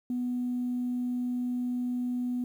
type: tone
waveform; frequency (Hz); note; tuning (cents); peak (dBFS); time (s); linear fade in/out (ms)
sine; 246.9; B3; 0; -27; 0.1-2.44; 2
effects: tanh soft clip ceiling -24 dBFS + 10-bit